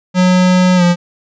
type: tone with pitch glide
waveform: square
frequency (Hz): 182.6 to 175.26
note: F#3 to F3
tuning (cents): -23 to +6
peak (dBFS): -8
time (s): 0.14-0.96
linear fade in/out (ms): 50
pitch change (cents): -71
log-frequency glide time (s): 0.76-0.83
effects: resampled to 16000 Hz